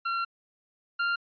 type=tone pair in turn; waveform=40% pulse; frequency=1368 / 1392.7 Hz; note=F6 / F6; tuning=-36 / -5 cents; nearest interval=unison; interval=31 cents; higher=second; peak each=-26 / -24 dBFS; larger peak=second; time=0.05-0.25 / 0.99-1.16 s; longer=first; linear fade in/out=10 ms; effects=resampled to 11025 Hz